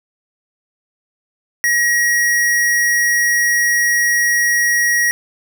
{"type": "tone", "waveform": "square", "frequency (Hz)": 1900, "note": "A#6", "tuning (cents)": 33, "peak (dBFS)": -13, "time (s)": [1.64, 5.11], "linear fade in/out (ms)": 0, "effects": []}